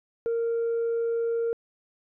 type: tone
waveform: sine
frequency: 463 Hz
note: A#4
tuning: 12 cents flat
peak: -22 dBFS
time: 0.26-1.53 s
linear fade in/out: 0 ms
effects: tanh soft clip ceiling -22 dBFS